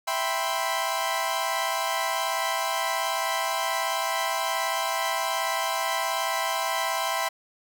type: chord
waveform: sawtooth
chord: C major seventh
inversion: first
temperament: equal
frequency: 659.3 / 784 / 987.8 / 1046.5 Hz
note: E5 / G5 / B5 / C6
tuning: 0 / 0 / 0 / 0 cents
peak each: -27 dBFS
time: 0.07-7.29 s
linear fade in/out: 10 ms
effects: none